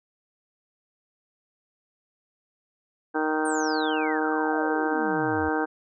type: harmonic tone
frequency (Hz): 155.56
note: D#3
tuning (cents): 0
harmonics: 2 / 3 / 4 / 5 / 6 / 7 / 8 / 9 / 10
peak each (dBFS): -27 / -29 / -38 / -30 / -33 / -40 / -37 / -38 / -31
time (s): 3.14-5.66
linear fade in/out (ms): 20
type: exponential sweep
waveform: sine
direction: down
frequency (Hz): 9150 to 77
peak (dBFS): -34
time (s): 3.45-5.49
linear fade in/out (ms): 5
effects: none